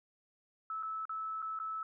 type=tone with dropouts; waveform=sine; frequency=1306 Hz; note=E6; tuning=17 cents flat; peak=-36 dBFS; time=0.7-1.83 s; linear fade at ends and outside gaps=2 ms; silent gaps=0.827-0.831 / 1.054-1.094 / 1.42-1.425 / 1.59-1.599 s; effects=none